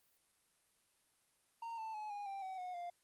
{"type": "tone with pitch steps", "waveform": "triangle", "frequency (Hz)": [921, 885.5, 851.4, 818.6, 787.1, 756.8, 727.6, 699.6], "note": ["A#5", "A5", "G#5", "G#5", "G5", "F#5", "F#5", "F5"], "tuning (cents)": [-21, 11, 43, -25, 7, 39, -29, 3], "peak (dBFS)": -40, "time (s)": [1.62, 2.9], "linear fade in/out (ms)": 5, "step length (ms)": 160, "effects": ["white hiss -75 dBFS RMS until 3.03 s", "Opus 32 kbps"]}